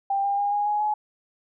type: tone with pitch steps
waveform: sine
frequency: 791 / 801.6 / 812.3 / 823.2 / 834.2 / 845.3 Hz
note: G5 / G5 / G#5 / G#5 / G#5 / G#5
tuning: +15 / +38 / -39 / -16 / +7 / +30 cents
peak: -21 dBFS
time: 0.1-0.94 s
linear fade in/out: 5 ms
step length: 140 ms
effects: none